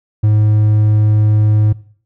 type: tone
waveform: triangle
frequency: 106.5 Hz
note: G#2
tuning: 44 cents sharp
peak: -6 dBFS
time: 0.23-1.73 s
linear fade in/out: 10 ms
effects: noise-tail reverb RT60 0.5 s tail -19 dB re dry